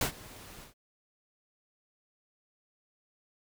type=noise with ADSR envelope; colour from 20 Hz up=pink; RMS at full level=-27 dBFS; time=0.01-0.74 s; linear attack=3 ms; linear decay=100 ms; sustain=-22 dB; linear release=120 ms; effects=none